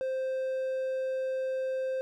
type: tone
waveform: triangle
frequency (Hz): 523.3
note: C5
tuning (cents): 0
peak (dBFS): -27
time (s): 0.01-2.01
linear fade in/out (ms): 0
effects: none